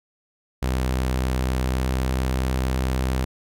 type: tone with pitch glide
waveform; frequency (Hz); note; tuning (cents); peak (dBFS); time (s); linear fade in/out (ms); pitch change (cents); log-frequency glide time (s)
sawtooth; 64 to 64.52; C2 to C2; -38 to -24; -17; 0.62-3.25; 10; +14; 1.77-1.84
effects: none